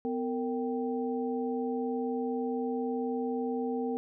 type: tone cluster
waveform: sine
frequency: 251.1 / 459.5 / 782 Hz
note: B3 / A#4 / G5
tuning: +29 / -25 / -4 cents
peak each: -32 / -33 / -39 dBFS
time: 0.05-3.97 s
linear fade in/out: 0 ms
effects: none